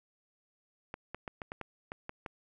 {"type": "clicks", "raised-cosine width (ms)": 0.5, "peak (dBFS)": -24, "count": 9, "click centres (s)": [0.941, 1.146, 1.278, 1.418, 1.519, 1.613, 1.919, 2.094, 2.262], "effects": []}